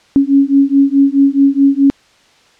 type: beating tone pair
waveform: sine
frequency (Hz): 274.6 / 279.3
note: C#4 / C#4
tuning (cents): -16 / +13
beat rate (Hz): 4.7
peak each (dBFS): -10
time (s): 0.16-1.9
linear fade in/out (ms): 0
effects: white hiss -49 dBFS RMS until 2.59 s + low-pass 5000 Hz 12 dB/octave